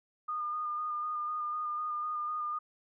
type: tone with vibrato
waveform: sine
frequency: 1218 Hz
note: D#6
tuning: 37 cents flat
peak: -32 dBFS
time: 0.28-2.59 s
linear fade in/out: 10 ms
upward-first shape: square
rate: 4 Hz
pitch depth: 16 cents each way
effects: none